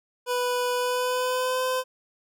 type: tone with pitch glide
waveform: 25% pulse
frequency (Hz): 493.9 to 512.5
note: B4 to C5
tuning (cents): 0 to -36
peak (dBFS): -20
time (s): 0.26-1.84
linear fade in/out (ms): 50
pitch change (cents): +64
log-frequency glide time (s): 0.75-1.63
effects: none